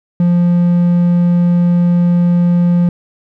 triangle tone, 174.61 Hz, F3, in tune, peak -6 dBFS, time 0.2-2.89 s, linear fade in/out 2 ms, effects none

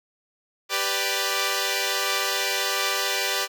5% pulse chord, G major, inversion none, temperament equal, 392 / 493.9 / 587.3 Hz, G4 / B4 / D5, 0 / 0 / 0 cents, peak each -16 dBFS, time 0.69-3.48 s, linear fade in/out 50 ms, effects none

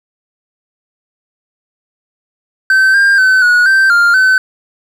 triangle tone with pitch steps, 1543 / 1599 / 1523 / 1458 / 1560 / 1400 / 1522 Hz, G6 / G6 / F#6 / F#6 / G6 / F6 / F#6, -28 / +34 / +50 / -26 / -9 / +4 / +48 cents, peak -4 dBFS, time 2.7-4.38 s, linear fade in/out 2 ms, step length 240 ms, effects none

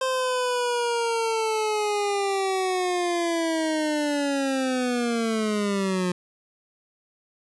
25% pulse linear sweep, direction down, 523.3 to 177.8 Hz, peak -19 dBFS, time 0.01-6.12 s, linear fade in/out 5 ms, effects resampled to 24000 Hz + 10-bit

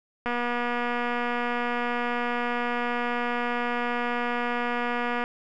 click train, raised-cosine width 0.5 ms, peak -14 dBFS, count 1201, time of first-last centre 0.26-5.239 s, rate 241 Hz, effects none

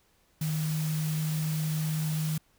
sine tone in noise, 155.56 Hz, D#3, in tune, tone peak -27 dBFS, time 0.41-2.38 s, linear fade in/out 5 ms, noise white, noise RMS -40 dBFS, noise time 0.41-2.38 s, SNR +10 dB, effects pink hiss -67 dBFS RMS until 2.58 s

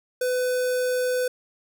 square tone with notch filter, 502 Hz, B4, 28 cents sharp, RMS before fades -24 dBFS, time 0.21-1.28 s, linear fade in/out 5 ms, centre 2900 Hz, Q 1.3, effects none

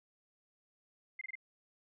sine tone bursts, 2093 Hz, C7, in tune, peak -39 dBFS, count 4, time 1.19-1.354 s, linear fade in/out 5 ms, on 23 ms, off 24 ms, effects none

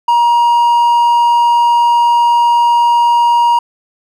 triangle tone, 948 Hz, A#5, 29 cents sharp, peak -5 dBFS, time 0.08-3.59 s, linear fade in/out 5 ms, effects none

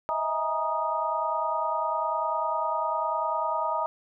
sine tone cluster, 628 / 658 / 842 / 943 / 1240 Hz, D#5 / E5 / G#5 / A#5 / D#6, +16 / -3 / +24 / +20 / -6 cents, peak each -33 / -34 / -36 / -28 / -31 dBFS, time 0.09-3.86 s, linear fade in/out 0 ms, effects none

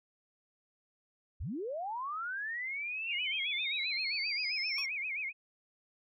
sine linear sweep, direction up, 44.35 to 5588 Hz, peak -35 dBFS, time 1.4-4.86 s, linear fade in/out 10 ms
sine tone with vibrato, 2327 Hz, D7, 17 cents flat, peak -34 dBFS, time 3.06-5.33 s, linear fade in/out 50 ms, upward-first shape sine, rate 7.6 Hz, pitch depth 170 cents each way
15% pulse tone with exponential decay, 1108.7 Hz, C#6, in tune, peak -34 dBFS, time 4.78-4.92 s, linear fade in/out 2 ms, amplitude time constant 30 ms
effects none

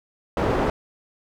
white low-pass noise, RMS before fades -22 dBFS, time 0.37-0.7 s, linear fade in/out 2 ms, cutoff 740 Hz, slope 12 dB/octave, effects none

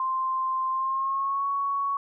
sine tone with pitch glide, 1046.5 to 1115.2 Hz, C6 to C#6, 0 to +10 cents, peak -24 dBFS, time 0-1.97 s, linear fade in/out 2 ms, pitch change +110 cents, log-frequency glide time 0.71-1.47 s, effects none

